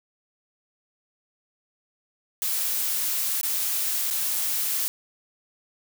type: noise with dropouts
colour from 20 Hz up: blue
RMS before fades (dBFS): -26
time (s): 2.42-4.88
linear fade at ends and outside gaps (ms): 0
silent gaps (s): 3.412-3.432 / 4.102-4.109
effects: none